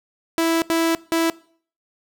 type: tone bursts at uneven times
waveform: sawtooth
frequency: 329.6 Hz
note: E4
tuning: in tune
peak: -13 dBFS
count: 3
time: 0.38-0.62 / 0.7-0.95 / 1.12-1.3 s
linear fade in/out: 0 ms
effects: noise-tail reverb RT60 0.5 s tail -21 dB re dry